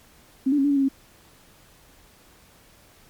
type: tone with pitch steps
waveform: sine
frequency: 265.1 / 293 / 272.9 / 288.3 / 281.8 / 273.8 / 269.8 Hz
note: C4 / D4 / C#4 / D4 / C#4 / C#4 / C#4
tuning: +23 / -4 / -27 / -32 / +29 / -21 / -47 cents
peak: -17 dBFS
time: 0.46-0.887 s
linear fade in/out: 10 ms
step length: 61 ms
effects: pink hiss -54 dBFS RMS until 3.09 s + MP3 96 kbps